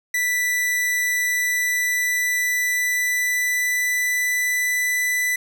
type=tone with pitch glide; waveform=45% pulse; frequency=1975.5 to 1988.1 Hz; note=B6 to B6; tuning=0 to +11 cents; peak=-19 dBFS; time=0.14-5.36 s; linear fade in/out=5 ms; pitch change=+11 cents; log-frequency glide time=1.22-4.95 s; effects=none